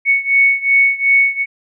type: beating tone pair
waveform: sine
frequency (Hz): 2217 / 2219.7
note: C#7 / C#7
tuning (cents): 0 / +2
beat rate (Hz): 2.7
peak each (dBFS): -12 / -14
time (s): 0.05-1.46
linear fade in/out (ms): 50
effects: none